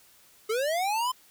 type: linear sweep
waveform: square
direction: up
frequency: 417 to 1039 Hz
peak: -26 dBFS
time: 0.49-1.12 s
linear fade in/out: 10 ms
effects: white hiss -58 dBFS RMS until 1.3 s